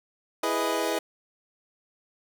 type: chord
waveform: 25% pulse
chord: E major seventh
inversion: none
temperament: equal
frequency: 329.6 / 415.3 / 493.9 / 622.3 Hz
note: E4 / G#4 / B4 / D#5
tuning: 0 / 0 / 0 / 0 cents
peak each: -27 dBFS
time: 0.43-0.99 s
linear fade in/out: 5 ms
effects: none